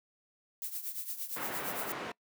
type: noise with tremolo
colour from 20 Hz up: violet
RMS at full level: -36 dBFS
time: 0.62-1.92 s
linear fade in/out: 0 ms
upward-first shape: triangle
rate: 8.7 Hz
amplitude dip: 80%
type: band-pass noise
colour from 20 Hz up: white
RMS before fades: -40 dBFS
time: 1.36-2.12 s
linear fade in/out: 5 ms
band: 170 to 1500 Hz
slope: 12 dB/octave
effects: noise-tail reverb RT60 0.1 s tail -23 dB re dry